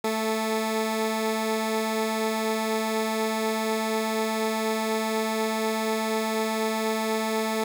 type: tone pair together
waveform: 15% pulse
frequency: 220.7 / 437.3 Hz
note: A3 / A4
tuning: +5 / -11 cents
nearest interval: octave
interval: 1184 cents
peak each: -19 / -25 dBFS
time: 0.04-7.64 s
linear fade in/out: 5 ms
effects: none